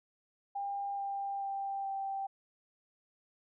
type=tone with pitch steps; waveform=sine; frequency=800 / 794 / 788.1 / 782.2 Hz; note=G5 / G5 / G5 / G5; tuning=+35 / +22 / +9 / -4 cents; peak=-34 dBFS; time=0.55-2.27 s; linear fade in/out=10 ms; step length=430 ms; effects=none